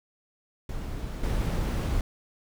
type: noise with level steps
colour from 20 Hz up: brown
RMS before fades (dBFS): -34 / -27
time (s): 0.69-2.01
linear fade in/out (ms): 2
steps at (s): 1.23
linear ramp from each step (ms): 5
effects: none